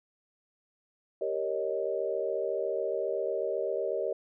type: chord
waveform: sine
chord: Eb dominant seventh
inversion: first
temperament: equal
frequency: 392 / 466.2 / 554.4 / 622.3 Hz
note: G4 / Bb4 / Db5 / Eb5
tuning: 0 / 0 / 0 / 0 cents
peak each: -34 dBFS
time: 1.21-4.13 s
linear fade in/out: 5 ms
effects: none